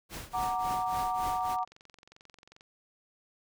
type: noise with tremolo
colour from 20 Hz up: pink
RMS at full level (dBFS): -39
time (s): 0.09-1.57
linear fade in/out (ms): 50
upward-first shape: triangle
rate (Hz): 3.6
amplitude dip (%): 90
type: chord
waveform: sine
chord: Gb augmented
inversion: none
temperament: equal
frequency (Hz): 740 / 932.3 / 1174.7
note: Gb5 / Bb5 / D6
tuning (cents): 0 / 0 / 0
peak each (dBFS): -31 / -34 / -35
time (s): 0.33-1.65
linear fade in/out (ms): 20
type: click train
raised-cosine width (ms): 0.2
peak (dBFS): -36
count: 30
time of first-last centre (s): 1.32-2.609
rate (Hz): 22.5
effects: none